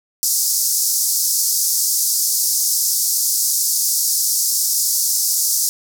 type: band-pass noise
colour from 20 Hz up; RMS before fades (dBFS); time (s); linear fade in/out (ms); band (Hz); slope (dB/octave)
pink; -18; 0.23-5.69; 0; 5000 to 16000; 48
effects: none